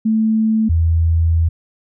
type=tone pair in turn; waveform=sine; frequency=220 / 82.41 Hz; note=A3 / E2; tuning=0 / 0 cents; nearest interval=octave + perfect fourth; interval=1700 cents; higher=first; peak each=-12 / -11 dBFS; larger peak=second; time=0.05-0.69 / 0.69-1.49 s; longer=second; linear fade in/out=10 ms; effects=none